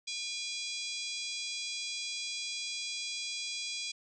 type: harmonic tone with a mistuned harmonic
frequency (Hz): 806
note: G5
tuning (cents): +48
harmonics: 3 / 4 / 5 / 6 / 7 / 8 / 9 / 10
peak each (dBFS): -42 / -42 / -45 / -41 / -46 / -46 / -49 / -48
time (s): 0.07-3.92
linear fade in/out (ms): 10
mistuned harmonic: 4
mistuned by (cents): +64
effects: none